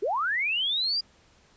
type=linear sweep; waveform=sine; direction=up; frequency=349.2 to 4889 Hz; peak=-24 dBFS; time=0.02-1.01 s; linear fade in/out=10 ms; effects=pink hiss -60 dBFS RMS until 1.56 s + resampled to 16000 Hz